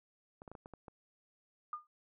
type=clicks; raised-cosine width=1 ms; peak=-35 dBFS; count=7; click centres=0.419 / 0.478 / 0.516 / 0.552 / 0.659 / 0.737 / 0.882 s
type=tone with exponential decay; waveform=sine; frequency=1214 Hz; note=D#6; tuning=43 cents flat; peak=-34 dBFS; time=1.73-1.87 s; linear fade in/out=2 ms; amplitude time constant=29 ms
effects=none